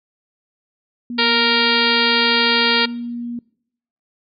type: tone with pitch glide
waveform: sine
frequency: 240 to 238.3 Hz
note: B3 to A#3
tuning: -49 to +38 cents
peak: -24 dBFS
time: 1.1-3.39 s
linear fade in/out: 2 ms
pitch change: -13 cents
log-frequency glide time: 2.36-3.17 s
type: harmonic tone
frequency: 466.2 Hz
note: A#4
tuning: in tune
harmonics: 1 / 2 / 3 / 4 / 5 / 6 / 7 / 8 / 9 / 10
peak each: -23 / -23 / -23 / -23 / -23 / -23 / -23 / -23 / -23 / -23 dBFS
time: 1.18-2.86 s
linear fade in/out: 10 ms
effects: noise-tail reverb RT60 0.7 s tail -23 dB re dry